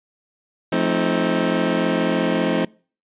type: chord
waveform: 25% pulse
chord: F dominant seventh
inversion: none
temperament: just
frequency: 174.61 / 218.3 / 261.9 / 314.3 Hz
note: F3 / A3 / C4 / Eb4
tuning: 0 / -13 / +2 / +18 cents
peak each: -20 dBFS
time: 0.72-2.65 s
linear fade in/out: 5 ms
effects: noise-tail reverb RT60 0.4 s tail -25 dB re dry + resampled to 8000 Hz